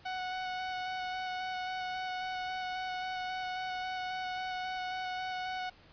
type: tone with vibrato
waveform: sawtooth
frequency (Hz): 740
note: F#5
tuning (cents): 0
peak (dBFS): -31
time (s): 0.05-5.7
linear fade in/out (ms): 10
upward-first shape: square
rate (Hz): 3.7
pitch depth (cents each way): 9
effects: pink hiss -59 dBFS RMS until 5.92 s + resampled to 11025 Hz